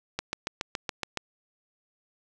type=click train; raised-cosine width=0.2 ms; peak=-12 dBFS; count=8; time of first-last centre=0.19-1.173 s; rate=7.12 Hz; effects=none